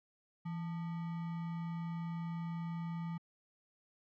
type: tone with sample-and-hold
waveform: sine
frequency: 167.2 Hz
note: E3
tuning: 25 cents sharp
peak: -37 dBFS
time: 0.45-3.18 s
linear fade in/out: 10 ms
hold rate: 1050 Hz
effects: low-pass 2000 Hz 12 dB/octave